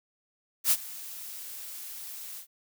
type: noise with ADSR envelope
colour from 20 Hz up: blue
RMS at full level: -21 dBFS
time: 0.64-2.47 s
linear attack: 71 ms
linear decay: 52 ms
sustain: -20 dB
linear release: 93 ms
effects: none